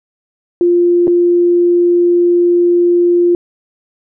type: tone with dropouts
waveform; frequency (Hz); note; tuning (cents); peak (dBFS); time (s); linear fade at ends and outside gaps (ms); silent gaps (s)
sine; 349.2; F4; 0; -7; 0.61-3.35; 1; 1.071-1.078
effects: none